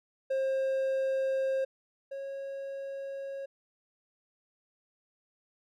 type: tone pair in turn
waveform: triangle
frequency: 533 / 547.7 Hz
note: C5 / C#5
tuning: +32 / -21 cents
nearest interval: unison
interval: 47 cents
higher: second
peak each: -25 / -34 dBFS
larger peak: first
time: 0.3-1.65 / 2.11-3.46 s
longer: neither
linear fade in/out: 10 ms
effects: none